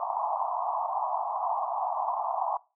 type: band-pass noise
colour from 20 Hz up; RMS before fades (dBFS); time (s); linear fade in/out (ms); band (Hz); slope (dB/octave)
pink; -30; 0-2.57; 2; 670 to 1100; 96
effects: noise-tail reverb RT60 0.3 s tail -22 dB re dry